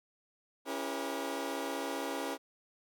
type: chord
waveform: 20% pulse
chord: C# diminished seventh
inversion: none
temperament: just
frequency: 277.2 / 332.6 / 399.1 / 479 Hz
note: C#4 / E4 / G4 / Bb4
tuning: 0 / +16 / +31 / +47 cents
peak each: -34 / -37 / -37 / -36 dBFS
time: 0.65-2.38 s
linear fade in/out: 50 ms
effects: none